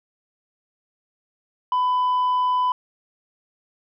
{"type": "tone", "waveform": "sine", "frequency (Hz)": 1000, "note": "B5", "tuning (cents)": 21, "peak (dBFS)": -15, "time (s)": [1.72, 2.72], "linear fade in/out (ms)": 2, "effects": ["tanh soft clip ceiling -17 dBFS"]}